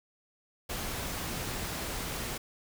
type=noise; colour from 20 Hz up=pink; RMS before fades=-36 dBFS; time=0.69-2.38 s; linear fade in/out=10 ms; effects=none